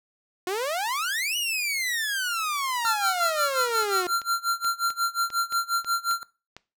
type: exponential two-way sweep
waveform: sawtooth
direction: up then down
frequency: 352 to 2960 to 352 Hz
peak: -22 dBFS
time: 0.47-4.07 s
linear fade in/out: 2 ms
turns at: 1.37 s
type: tone with tremolo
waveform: square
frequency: 1375 Hz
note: F6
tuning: 27 cents flat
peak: -21 dBFS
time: 2.85-6.23 s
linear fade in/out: 0 ms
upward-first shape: sine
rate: 5.6 Hz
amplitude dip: 95%
type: clicks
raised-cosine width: 0.2 ms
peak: -23 dBFS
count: 10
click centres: 3.614 / 3.827 / 4.217 / 4.646 / 4.904 / 5.303 / 5.524 / 5.846 / 6.112 / 6.566 s
effects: noise-tail reverb RT60 0.3 s tail -19 dB re dry